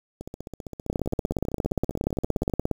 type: two click trains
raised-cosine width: 2 ms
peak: -22 / -10 dBFS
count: 36 / 32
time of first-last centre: 0.21-2.498 / 0.9-2.713 s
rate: 15.3 / 17.1 Hz
effects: 7-bit